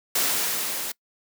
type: noise with level ramp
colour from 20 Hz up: white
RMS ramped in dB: -22 to -31 dBFS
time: 0.15-0.92 s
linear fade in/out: 5 ms
effects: noise-tail reverb RT60 0.1 s tail -24 dB re dry + high-pass 200 Hz 12 dB/octave